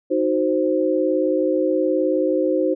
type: chord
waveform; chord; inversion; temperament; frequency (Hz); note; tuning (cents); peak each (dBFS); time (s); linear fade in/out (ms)
sine; C diminished; first; equal; 311.1 / 370 / 523.3; Eb4 / Gb4 / C5; 0 / 0 / 0; -21 / -22 / -20; 0.1-2.75; 20
effects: none